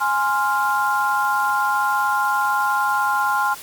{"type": "chord", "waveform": "sine", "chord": "F minor", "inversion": "first", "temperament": "equal", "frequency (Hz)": [830.6, 1046.5, 1396.9], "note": ["Ab5", "C6", "F6"], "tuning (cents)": [0, 0, 0], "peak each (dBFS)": -21, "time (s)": [0, 3.55], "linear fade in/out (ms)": 20, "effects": ["white hiss -37 dBFS RMS until 3.62 s", "MP3 96 kbps"]}